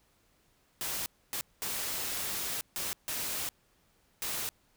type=noise bursts at uneven times; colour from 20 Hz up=white; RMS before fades=-35 dBFS; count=6; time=0.81-1.06 / 1.33-1.41 / 1.62-2.61 / 2.76-2.93 / 3.08-3.49 / 4.22-4.49 s; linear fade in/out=0 ms; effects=pink hiss -69 dBFS RMS until 4.76 s